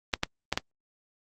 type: clicks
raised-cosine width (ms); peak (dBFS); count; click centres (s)
0.2; -7; 4; 0.138 / 0.234 / 0.526 / 0.575
effects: Opus 32 kbps